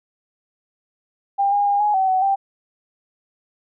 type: tone with pitch steps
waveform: sine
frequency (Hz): 797 / 814 / 809 / 835 / 763 / 751 / 785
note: G5 / G#5 / G#5 / G#5 / G5 / F#5 / G5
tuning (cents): +28 / -35 / -46 / +9 / -47 / +26 / +2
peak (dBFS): -15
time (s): 1.38-2.36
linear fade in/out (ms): 20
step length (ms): 140
effects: none

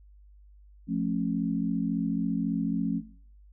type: chord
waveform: sine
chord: F augmented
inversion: none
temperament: just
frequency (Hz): 174.61 / 218.3 / 272.8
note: F3 / A3 / C#4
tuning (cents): 0 / -13 / -28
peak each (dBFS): -30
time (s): 0.87-3.02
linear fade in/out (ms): 50
effects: noise-tail reverb RT60 0.5 s tail -17 dB re dry + added 50 Hz sine -51 dBFS peak until 3.52 s

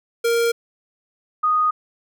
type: tone pair in turn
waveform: square / sine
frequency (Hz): 466.2 / 1240.3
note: A#4 / D#6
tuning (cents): 0 / -6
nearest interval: octave + perfect fourth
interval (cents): 1694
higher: second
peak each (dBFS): -17 / -15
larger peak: second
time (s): 0.24-0.52 / 1.43-1.71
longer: neither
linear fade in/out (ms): 10
effects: none

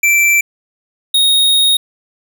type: tone pair in turn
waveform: square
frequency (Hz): 2339 / 3736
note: D7 / A#7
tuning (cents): -8 / +3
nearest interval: minor sixth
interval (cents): 811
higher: second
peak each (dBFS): -9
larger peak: neither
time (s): 0.03-0.41 / 1.14-1.77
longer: second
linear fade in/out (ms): 5
effects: none

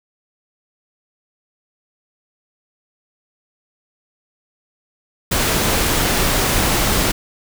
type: noise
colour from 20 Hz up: pink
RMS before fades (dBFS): -17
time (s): 5.31-7.12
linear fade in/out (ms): 10
effects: none

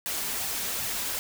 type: noise with flanger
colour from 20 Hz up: white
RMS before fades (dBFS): -31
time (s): 0.06-1.19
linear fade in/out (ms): 0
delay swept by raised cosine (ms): 1.1 to 5.1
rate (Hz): 2.6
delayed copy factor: +0.5
effects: none

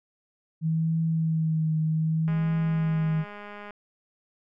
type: tone with vibrato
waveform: sine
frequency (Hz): 160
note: D#3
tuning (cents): +49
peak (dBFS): -22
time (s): 0.61-3.25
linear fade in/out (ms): 50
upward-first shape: triangle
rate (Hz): 0.64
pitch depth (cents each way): 33
type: click train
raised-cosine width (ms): 0.5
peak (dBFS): -27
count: 295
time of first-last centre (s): 2.28-3.707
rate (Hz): 206
effects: none

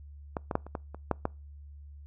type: clicks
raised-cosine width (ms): 1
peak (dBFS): -17 / -17 / -11 / -30 / -19 / -28 / -12 / -14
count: 8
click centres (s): 0.368 / 0.512 / 0.554 / 0.666 / 0.752 / 0.946 / 1.113 / 1.254
effects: noise-tail reverb RT60 0.3 s tail -26 dB re dry + added 72 Hz sine -45 dBFS peak until 2.06 s

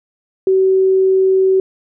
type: tone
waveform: sine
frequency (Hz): 380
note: F#4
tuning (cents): +46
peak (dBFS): -9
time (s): 0.47-1.6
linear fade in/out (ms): 2
effects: none

